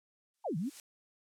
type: noise with exponential growth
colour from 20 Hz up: blue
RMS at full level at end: -43 dBFS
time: 0.34-0.8 s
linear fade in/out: 1 ms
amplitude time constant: 100 ms
type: exponential two-way sweep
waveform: sine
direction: down then up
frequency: 955 to 146.83 to 312.7 Hz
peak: -32 dBFS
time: 0.44-0.7 s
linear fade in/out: 20 ms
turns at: 0.57 s
effects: low-pass 9000 Hz 12 dB/octave